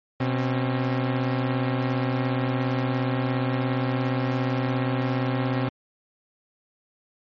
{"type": "tone pair together", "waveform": "sawtooth", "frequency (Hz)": [125.8, 268.8], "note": ["B2", "C4"], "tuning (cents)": [32, 47], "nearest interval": "octave + minor second", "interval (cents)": 1315, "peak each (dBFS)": [-20, -23], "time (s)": [0.2, 5.69], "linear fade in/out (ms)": 5, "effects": ["low-pass 3000 Hz 12 dB/octave", "MP3 32 kbps"]}